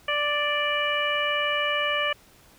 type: harmonic tone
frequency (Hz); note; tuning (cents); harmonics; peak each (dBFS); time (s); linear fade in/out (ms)
587.3; D5; 0; 1 / 2 / 3 / 4 / 5; -29 / -29 / -29 / -29 / -29; 0.08-2.13; 5
effects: pink hiss -55 dBFS RMS until 2.58 s